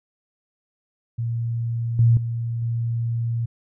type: tone with level steps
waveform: sine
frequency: 116.54 Hz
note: A#2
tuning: in tune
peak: -22 / -12 / -23 / -21 dBFS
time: 1.18-3.46 s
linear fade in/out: 10 ms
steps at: 1.99 / 2.17 / 2.62 s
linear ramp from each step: 2 ms
effects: none